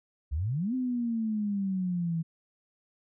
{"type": "exponential two-way sweep", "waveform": "sine", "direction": "up then down", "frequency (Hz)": [65.41, 260, 161.7], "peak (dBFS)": -27, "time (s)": [0.31, 2.23], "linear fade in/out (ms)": 20, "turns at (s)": 0.74, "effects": []}